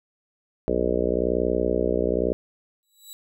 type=harmonic tone; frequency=61 Hz; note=B1; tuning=21 cents flat; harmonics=1 / 3 / 4 / 5 / 6 / 7 / 8 / 9 / 10; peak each=-31 / -32 / -31 / -31 / -28 / -26 / -28 / -30 / -31 dBFS; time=0.68-2.33 s; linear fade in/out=0 ms
type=tone with exponential growth; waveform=15% pulse; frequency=3911 Hz; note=B7; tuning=18 cents flat; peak=-29 dBFS; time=2.83-3.13 s; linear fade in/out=0 ms; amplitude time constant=64 ms
effects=none